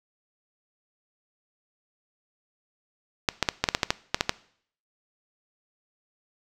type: clicks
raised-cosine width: 0.2 ms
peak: -3 dBFS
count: 11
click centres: 3.288 / 3.427 / 3.488 / 3.64 / 3.688 / 3.749 / 3.832 / 3.905 / 4.145 / 4.209 / 4.294 s
effects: noise-tail reverb RT60 0.6 s tail -20 dB re dry